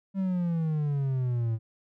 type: exponential sweep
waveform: triangle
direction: down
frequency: 196 to 110 Hz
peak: -23 dBFS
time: 0.14-1.59 s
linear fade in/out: 50 ms
effects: none